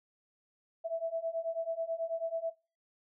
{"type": "beating tone pair", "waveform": "sine", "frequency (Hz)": [654, 663.2], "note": ["E5", "E5"], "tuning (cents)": [-14, 10], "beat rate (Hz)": 9.2, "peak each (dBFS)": [-36, -34], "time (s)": [0.84, 2.51], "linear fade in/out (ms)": 20, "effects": ["noise-tail reverb RT60 0.3 s tail -22 dB re dry"]}